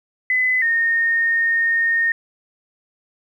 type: tone pair in turn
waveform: sine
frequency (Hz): 2016 / 1840.1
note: B6 / A#6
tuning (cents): +35 / -23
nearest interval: major second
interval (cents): 158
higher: first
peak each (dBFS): -15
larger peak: neither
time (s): 0.3-0.62 / 0.62-2.12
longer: second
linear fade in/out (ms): 2
effects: 9-bit